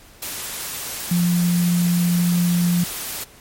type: tone in noise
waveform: sine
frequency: 174.61 Hz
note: F3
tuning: in tune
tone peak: -15 dBFS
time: 1.11-2.84 s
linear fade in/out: 5 ms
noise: white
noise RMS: -29 dBFS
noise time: 0.22-3.24 s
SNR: +11 dB
effects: pink hiss -47 dBFS RMS until 3.4 s + MP3 64 kbps